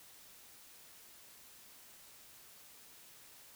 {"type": "silence", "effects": ["white hiss -58 dBFS RMS until 3.55 s"]}